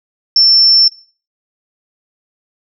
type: tone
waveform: sine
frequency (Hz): 5380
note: E8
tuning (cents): +34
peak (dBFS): -5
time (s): 0.36-0.88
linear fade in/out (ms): 2
effects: noise-tail reverb RT60 0.4 s tail -20 dB re dry